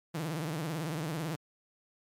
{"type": "tone with vibrato", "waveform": "sawtooth", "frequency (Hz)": 157.8, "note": "D#3", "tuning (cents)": 25, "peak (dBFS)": -29, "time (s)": [0.14, 1.36], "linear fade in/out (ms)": 10, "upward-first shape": "triangle", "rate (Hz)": 18, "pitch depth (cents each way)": 190, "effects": ["MP3 96 kbps"]}